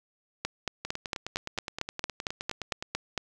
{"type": "two click trains", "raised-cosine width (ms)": 0.2, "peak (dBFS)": [-12, -17], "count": [13, 20], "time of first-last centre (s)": [[0.45, 3.177], [0.85, 2.825]], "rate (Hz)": [4.4, 9.62], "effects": []}